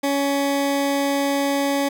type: tone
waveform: 20% pulse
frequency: 280 Hz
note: C#4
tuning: 18 cents sharp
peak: -14 dBFS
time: 0.03-1.89 s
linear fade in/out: 10 ms
effects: none